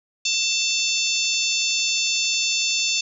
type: harmonic tone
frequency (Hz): 889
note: A5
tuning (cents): +18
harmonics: 3 / 4 / 5 / 6 / 7 / 8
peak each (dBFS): -25 / -26 / -27 / -28 / -28 / -29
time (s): 0.25-3.01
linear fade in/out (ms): 5
effects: none